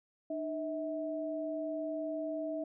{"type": "tone pair together", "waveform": "sine", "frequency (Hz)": [303.8, 644.7], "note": ["D#4", "E5"], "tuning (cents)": [-41, -39], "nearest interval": "octave + minor second", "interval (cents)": 1302, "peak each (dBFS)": [-38, -36], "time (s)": [0.3, 2.64], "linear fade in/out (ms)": 5, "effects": []}